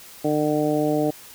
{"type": "harmonic tone", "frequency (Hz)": 150.7, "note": "D3", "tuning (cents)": 45, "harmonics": [1, 2, 3, 4, 5], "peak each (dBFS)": [-29, -22, -25, -25, -29], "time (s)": [0.24, 1.11], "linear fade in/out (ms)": 10, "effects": ["white hiss -44 dBFS RMS until 1.34 s"]}